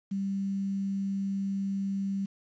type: tone with quantisation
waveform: sine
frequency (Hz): 196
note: G3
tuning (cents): 0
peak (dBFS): -28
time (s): 0.11-2.26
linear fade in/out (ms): 10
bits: 9
effects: resampled to 16000 Hz